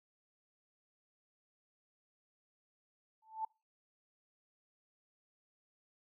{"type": "tone with exponential growth", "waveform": "sine", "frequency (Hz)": 880, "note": "A5", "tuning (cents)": 0, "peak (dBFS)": -32, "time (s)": [3.22, 3.45], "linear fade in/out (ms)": 5, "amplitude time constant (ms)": 50, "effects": ["noise-tail reverb RT60 0.3 s tail -26 dB re dry"]}